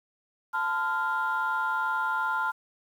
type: chord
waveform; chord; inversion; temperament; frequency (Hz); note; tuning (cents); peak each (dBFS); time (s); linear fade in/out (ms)
sine; F major; first; equal with one note detuned; 880 / 1022.6 / 1396.9; A5 / C6 / F6; 0 / -40 / 0; -30 / -30 / -27; 0.53-2.52; 20
effects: tanh soft clip ceiling -19 dBFS + 9-bit